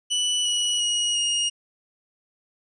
sawtooth tone with pitch steps, 2967 / 2931 / 2896 / 2861 Hz, F#7 / F#7 / F#7 / F7, +4 / -17 / -38 / +41 cents, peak -18 dBFS, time 0.1-1.5 s, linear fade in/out 20 ms, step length 350 ms, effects resampled to 22050 Hz

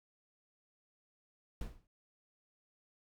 brown noise with exponential decay, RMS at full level -36 dBFS, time 1.61-1.87 s, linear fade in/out 2 ms, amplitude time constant 55 ms, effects none

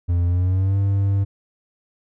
triangle tone with pitch glide, 87 to 98.79 Hz, F2 to G2, -6 to +14 cents, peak -14 dBFS, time 0.08-1.25 s, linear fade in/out 20 ms, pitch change +220 cents, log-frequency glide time 0.26-0.77 s, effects none

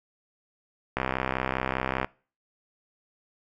click train, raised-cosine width 0.5 ms, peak -11 dBFS, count 71, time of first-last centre 0.97-2.045 s, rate 65.1 Hz, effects noise-tail reverb RT60 0.4 s tail -24 dB re dry

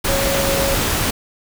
sine tone in noise, 550 Hz, C#5, 14 cents flat, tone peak -20 dBFS, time 0.08-0.75 s, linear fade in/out 10 ms, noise pink, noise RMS -19 dBFS, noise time 0.04-1.11 s, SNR -4 dB, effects none

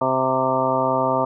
harmonic tone with a mistuned harmonic, 130.81 Hz, C3, in tune, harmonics 1 / 2 / 3 / 4 / 5 / 6 / 7 / 8 / 9, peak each -31 / -27 / -29 / -25 / -23 / -33 / -23 / -31 / -25 dBFS, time 0.01-1.25 s, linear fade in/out 5 ms, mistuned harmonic 8, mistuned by -26 cents, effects none

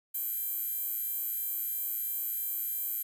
15% pulse tone with high-pass filter, 791 Hz, G5, 15 cents sharp, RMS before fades -34 dBFS, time 0.14-3.03 s, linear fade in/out 10 ms, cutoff 12000 Hz, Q 3.7, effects 10-bit

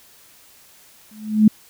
sine tone with exponential growth, 214.7 Hz, A3, 42 cents flat, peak -5 dBFS, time 1.11-1.48 s, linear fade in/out 5 ms, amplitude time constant 80 ms, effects white hiss -50 dBFS RMS until 1.69 s

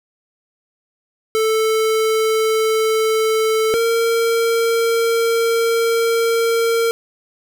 square tone pair in turn, 440 / 459.7 Hz, A4 / A#4, 0 / -24 cents, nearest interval minor second, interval 76 cents, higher second, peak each -15 dBFS, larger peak neither, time 1.35-3.74 / 3.74-6.91 s, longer second, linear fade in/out 0 ms, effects none

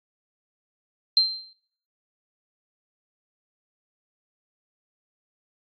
sine tone with exponential decay, 4139 Hz, C8, 20 cents flat, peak -12 dBFS, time 1.17-1.53 s, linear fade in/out 1 ms, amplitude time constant 77 ms, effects noise-tail reverb RT60 0.6 s tail -17 dB re dry + AAC 64 kbps

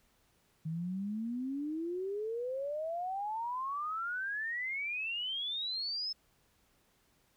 sine exponential sweep, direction up, 155.56 to 5274 Hz, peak -34 dBFS, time 0.65-6.13 s, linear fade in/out 10 ms, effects pink hiss -71 dBFS RMS until 7.36 s

